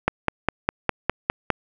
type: click train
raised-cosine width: 0.5 ms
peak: -3 dBFS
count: 8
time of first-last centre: 0.08-1.503 s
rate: 4.92 Hz
effects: none